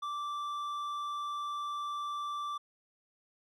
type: tone with hard clipping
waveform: sine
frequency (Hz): 1170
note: D6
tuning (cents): -7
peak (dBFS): -36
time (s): 0.02-2.58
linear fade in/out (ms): 10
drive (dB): 6
effects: none